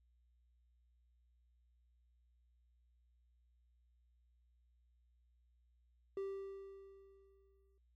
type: tone with exponential decay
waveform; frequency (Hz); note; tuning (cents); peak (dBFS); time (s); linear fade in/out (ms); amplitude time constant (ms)
triangle; 391; G4; -4; -36; 6.17-7.78; 2; 350
effects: added 60 Hz sine -70 dBFS peak until 7.95 s + AAC 64 kbps